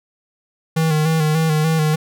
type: tone with vibrato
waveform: square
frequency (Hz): 157.2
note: D#3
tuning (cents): +18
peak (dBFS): -15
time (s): 0.76-1.96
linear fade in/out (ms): 10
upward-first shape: square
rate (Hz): 3.4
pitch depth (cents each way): 39
effects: none